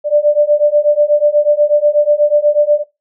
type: beating tone pair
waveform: sine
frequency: 587.3 / 595.5 Hz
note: D5 / D5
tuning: 0 / +24 cents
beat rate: 8.2 Hz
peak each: -11 dBFS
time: 0.04-2.84 s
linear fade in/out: 50 ms
effects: noise-tail reverb RT60 0.2 s tail -17 dB re dry